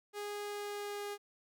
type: tone with pitch glide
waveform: sawtooth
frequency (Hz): 412.2 to 409.1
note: G#4 to G#4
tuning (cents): -13 to -26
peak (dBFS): -35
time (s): 0.13-1.18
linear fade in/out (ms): 50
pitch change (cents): -13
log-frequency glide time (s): 0.41-1.04
effects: none